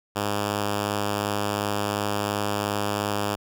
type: tone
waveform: 5% pulse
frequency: 102.8 Hz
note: G#2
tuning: 17 cents flat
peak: -13 dBFS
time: 0.15-3.36 s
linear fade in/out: 20 ms
effects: none